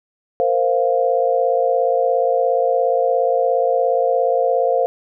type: chord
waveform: sine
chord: Bb suspended second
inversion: none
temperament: equal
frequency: 466.2 / 523.3 / 698.5 Hz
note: Bb4 / C5 / F5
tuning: 0 / 0 / 0 cents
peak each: -20 / -17 / -19 dBFS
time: 0.4-4.86 s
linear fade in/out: 0 ms
effects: none